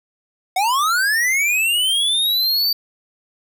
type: linear sweep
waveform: square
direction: up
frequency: 718 to 4634 Hz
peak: -16 dBFS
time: 0.56-2.73 s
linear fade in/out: 5 ms
effects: none